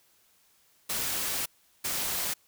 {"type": "noise bursts at uneven times", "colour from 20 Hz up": "white", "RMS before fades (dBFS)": -31, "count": 2, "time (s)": [[0.89, 1.46], [1.84, 2.34]], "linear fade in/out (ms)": 10, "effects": ["white hiss -65 dBFS RMS until 2.47 s"]}